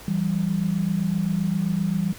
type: tone pair together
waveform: sine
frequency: 166.9 / 194.56 Hz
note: E3 / G3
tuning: +22 / -13 cents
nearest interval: minor third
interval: 265 cents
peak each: -24 / -23 dBFS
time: 0.08-2.13 s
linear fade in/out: 2 ms
effects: pink hiss -43 dBFS RMS until 2.18 s